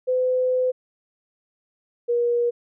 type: tone pair in turn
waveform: sine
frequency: 508 / 477.4 Hz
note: B4 / A#4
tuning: +49 / +41 cents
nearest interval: minor second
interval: 108 cents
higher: first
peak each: -18 dBFS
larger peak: neither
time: 0.07-0.72 / 2.08-2.51 s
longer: first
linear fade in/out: 20 ms
effects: none